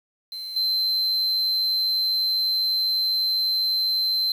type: tone with level steps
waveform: triangle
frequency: 4096 Hz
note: C8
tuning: 38 cents flat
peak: -30 / -19 dBFS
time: 0.32-4.32 s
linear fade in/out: 2 ms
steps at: 0.56 s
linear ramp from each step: 5 ms
effects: 8-bit